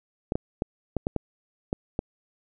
clicks, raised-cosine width 2 ms, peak -12 dBFS, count 8, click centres 0.321 / 0.355 / 0.621 / 0.967 / 1.069 / 1.163 / 1.729 / 1.991 s, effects none

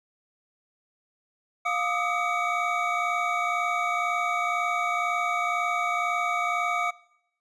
triangle tone cluster, 703 / 1209 / 1271 / 2263 Hz, F5 / D6 / D#6 / C#7, +11 / +50 / +36 / +35 cents, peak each -28 dBFS, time 1.65-6.91 s, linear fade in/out 10 ms, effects noise-tail reverb RT60 0.8 s tail -21 dB re dry + resampled to 24000 Hz

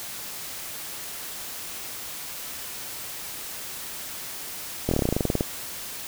slowing click train, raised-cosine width 2 ms, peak -9 dBFS, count 15, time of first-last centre 4.89-5.409 s, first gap 23 ms, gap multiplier 1.07, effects white hiss -36 dBFS RMS until 6.07 s

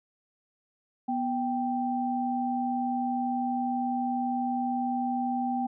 sine tone pair together, 245.5 / 783.5 Hz, B3 / G5, -10 / -1 cents, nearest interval octave + minor sixth, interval 2009 cents, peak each -29 / -29 dBFS, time 1.08-5.67 s, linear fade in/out 10 ms, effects none

